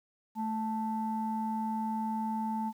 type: tone pair together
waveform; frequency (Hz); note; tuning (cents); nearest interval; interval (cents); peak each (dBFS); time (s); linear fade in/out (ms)
sine; 220 / 880; A3 / A5; 0 / 0; 2 octaves; 2400; -32 / -33; 0.35-2.73; 50
effects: tanh soft clip ceiling -23 dBFS + 10-bit